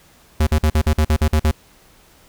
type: tone bursts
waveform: square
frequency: 77 Hz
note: D#2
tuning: 17 cents flat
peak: -13 dBFS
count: 10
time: 0.4-1.512 s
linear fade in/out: 5 ms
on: 68 ms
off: 48 ms
effects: pink hiss -51 dBFS RMS until 2.28 s